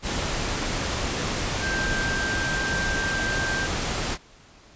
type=tone in noise; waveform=sine; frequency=1576 Hz; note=G6; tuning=9 cents sharp; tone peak=-26 dBFS; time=1.6-3.69 s; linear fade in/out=50 ms; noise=pink; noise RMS=-27 dBFS; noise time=0.02-4.18 s; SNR=-2 dB; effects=pink hiss -52 dBFS RMS until 4.75 s + resampled to 16000 Hz